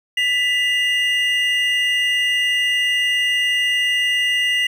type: tone pair together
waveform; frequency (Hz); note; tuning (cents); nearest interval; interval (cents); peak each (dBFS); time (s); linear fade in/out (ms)
triangle; 1983 / 2830; B6 / F7; +7 / +22; tritone; 615; -17; 0.17-4.67; 5
effects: none